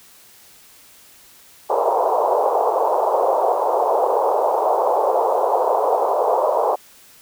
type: band-pass noise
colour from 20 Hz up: pink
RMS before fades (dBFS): -18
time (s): 1.69-6.76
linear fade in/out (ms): 20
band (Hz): 440 to 1000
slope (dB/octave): 48
effects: white hiss -48 dBFS RMS until 7.21 s